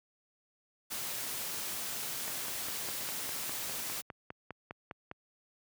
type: noise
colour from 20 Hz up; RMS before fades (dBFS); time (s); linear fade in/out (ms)
white; -38; 0.9-4.02; 20
type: click train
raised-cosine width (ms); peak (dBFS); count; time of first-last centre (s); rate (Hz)
0.5; -26; 15; 2.28-5.114; 4.94
effects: high-pass 80 Hz 12 dB/octave